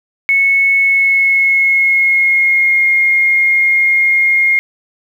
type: tone with pitch glide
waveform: sine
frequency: 2201 to 2136 Hz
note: C#7 to C7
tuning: -13 to +35 cents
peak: -8 dBFS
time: 0.29-4.59 s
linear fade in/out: 0 ms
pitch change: -52 cents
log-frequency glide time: 0.79-2.83 s
effects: 7-bit